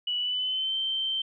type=tone with pitch glide; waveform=sine; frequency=2949 to 3117 Hz; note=F#7 to G7; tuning=-6 to -11 cents; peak=-26 dBFS; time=0.07-1.22 s; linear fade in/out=5 ms; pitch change=+95 cents; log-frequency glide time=0.19-0.77 s; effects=none